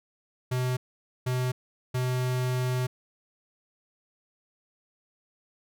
square tone bursts at uneven times, 126.7 Hz, B2, 45 cents sharp, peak -26 dBFS, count 3, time 0.51-0.77 / 1.26-1.52 / 1.94-2.87 s, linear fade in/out 10 ms, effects none

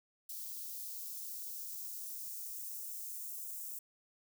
violet noise with high-pass filter sweep, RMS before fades -44 dBFS, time 0.29-3.79 s, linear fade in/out 5 ms, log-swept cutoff 4200 to 7400 Hz, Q 1.3, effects none

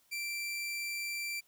sawtooth tone, 2349 Hz, D7, in tune, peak -32 dBFS, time 0.11-1.41 s, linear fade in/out 20 ms, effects white hiss -69 dBFS RMS until 1.47 s

